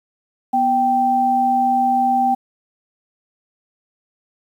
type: tone pair together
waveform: sine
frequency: 246.2 / 781.6 Hz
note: B3 / G5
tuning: -5 / -5 cents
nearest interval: octave + minor sixth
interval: 2000 cents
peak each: -22 / -14 dBFS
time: 0.53-2.35 s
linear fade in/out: 10 ms
effects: 8-bit